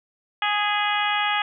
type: harmonic tone with a mistuned harmonic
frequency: 415.3 Hz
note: G#4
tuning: in tune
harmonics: 2 / 3 / 4 / 5 / 6 / 7 / 8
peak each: -25 / -27 / -28 / -29 / -30 / -30 / -31 dBFS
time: 0.42-1.42 s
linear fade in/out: 2 ms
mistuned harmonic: 5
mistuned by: -24 cents
effects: none